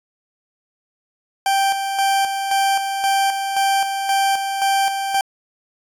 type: tone with tremolo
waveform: 40% pulse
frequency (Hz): 784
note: G5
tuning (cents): 0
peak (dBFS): -14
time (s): 1.46-5.21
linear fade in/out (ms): 2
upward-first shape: square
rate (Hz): 1.9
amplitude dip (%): 50
effects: resampled to 32000 Hz